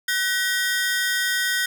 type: ring-modulated tone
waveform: sawtooth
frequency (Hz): 1705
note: G#6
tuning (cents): +45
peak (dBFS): -14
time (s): 0.08-1.66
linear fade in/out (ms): 5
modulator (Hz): 198
effects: none